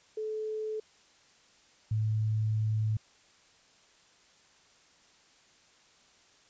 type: tone pair in turn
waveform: sine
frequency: 433.1 / 108.71 Hz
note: A4 / A2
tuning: -27 / -20 cents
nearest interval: 2 octaves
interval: 2393 cents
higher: first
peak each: -32 / -26 dBFS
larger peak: second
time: 0.17-0.8 / 1.91-2.97 s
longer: second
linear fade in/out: 5 ms
effects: white hiss -62 dBFS RMS until 6.49 s + resampled to 16000 Hz